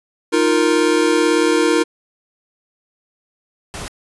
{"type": "chord", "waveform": "square", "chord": "Eb suspended second", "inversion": "none", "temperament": "equal", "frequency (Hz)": [311.1, 349.2, 466.2], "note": ["Eb4", "F4", "Bb4"], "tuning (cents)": [0, 0, 0], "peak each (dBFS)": -18, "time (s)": [0.32, 1.84], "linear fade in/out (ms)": 20}
{"type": "noise", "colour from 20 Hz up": "pink", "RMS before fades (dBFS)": -29, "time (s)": [3.74, 3.88], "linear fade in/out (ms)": 0}
{"effects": ["resampled to 24000 Hz"]}